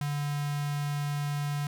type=tone with notch filter; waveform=square; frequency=145.1 Hz; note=D3; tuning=21 cents flat; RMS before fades=-31 dBFS; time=0.01-1.67 s; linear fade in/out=2 ms; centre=420 Hz; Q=1.9; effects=none